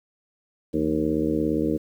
harmonic tone with a mistuned harmonic, 77.4 Hz, D#2, 9 cents flat, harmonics 1 / 2 / 3 / 4 / 5 / 6 / 7, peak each -35 / -32 / -28 / -24 / -31 / -28 / -34 dBFS, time 0.73-1.78 s, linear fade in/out 20 ms, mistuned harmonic 2, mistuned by +100 cents, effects 9-bit

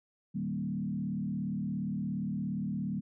sine tone with frequency modulation, 196 Hz, G3, in tune, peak -31 dBFS, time 0.34-3.01 s, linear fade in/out 20 ms, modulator 37.2 Hz, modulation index 1.3, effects none

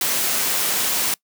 white noise, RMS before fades -21 dBFS, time 0.01-1.14 s, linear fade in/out 2 ms, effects noise-tail reverb RT60 0.1 s tail -24 dB re dry + high-pass 150 Hz 12 dB/octave

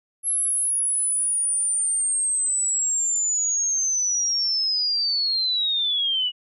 sine linear sweep, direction down, 11130 to 2900 Hz, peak -20 dBFS, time 0.23-6.32 s, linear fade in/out 50 ms, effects none

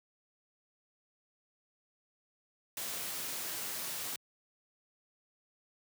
white noise, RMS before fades -39 dBFS, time 2.77-4.16 s, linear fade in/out 2 ms, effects high-pass 100 Hz 12 dB/octave

